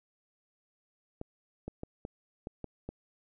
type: clicks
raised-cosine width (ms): 2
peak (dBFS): -25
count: 7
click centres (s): 1.214 / 1.68 / 1.834 / 2.051 / 2.471 / 2.643 / 2.89
effects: none